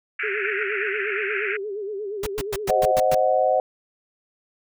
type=band-pass noise; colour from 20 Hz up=pink; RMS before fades=-27 dBFS; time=0.19-1.57 s; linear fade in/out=5 ms; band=1400 to 2600 Hz; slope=96 dB/octave
type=tone with vibrato; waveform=sine; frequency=408.6 Hz; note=G#4; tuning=28 cents flat; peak=-27 dBFS; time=0.23-2.92 s; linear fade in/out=10 ms; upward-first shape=sine; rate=8.5 Hz; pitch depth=100 cents each way
type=noise bursts; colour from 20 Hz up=pink; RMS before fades=-28 dBFS; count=7; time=2.23-3.149 s; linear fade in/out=5 ms; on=37 ms; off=110 ms
type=chord; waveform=sine; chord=C diminished; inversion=none; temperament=equal; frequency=523.3 / 622.3 / 740 Hz; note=C5 / Eb5 / Gb5; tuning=0 / 0 / 0 cents; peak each=-21 dBFS; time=2.69-3.6 s; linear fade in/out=2 ms
effects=none